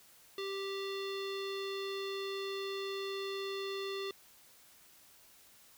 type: tone with low-pass filter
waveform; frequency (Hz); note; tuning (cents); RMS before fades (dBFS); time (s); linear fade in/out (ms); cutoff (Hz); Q
square; 392; G4; 0; -39; 0.38-4.11; 2; 3900; 4.1
effects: white hiss -61 dBFS RMS until 5.77 s